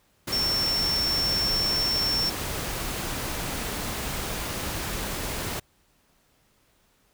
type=tone in noise; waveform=sine; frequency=5430 Hz; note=F8; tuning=50 cents flat; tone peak=-23 dBFS; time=0.32-2.3 s; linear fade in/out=10 ms; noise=pink; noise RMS=-31 dBFS; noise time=0.27-5.6 s; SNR=+5 dB; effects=pink hiss -65 dBFS RMS until 7.13 s